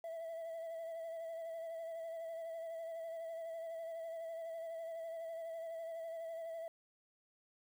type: tone with vibrato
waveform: sine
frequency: 659.3 Hz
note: E5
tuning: in tune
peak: -39 dBFS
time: 0.04-6.68 s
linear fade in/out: 2 ms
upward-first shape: sine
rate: 12 Hz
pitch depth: 31 cents each way
effects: tanh soft clip ceiling -41 dBFS + 11-bit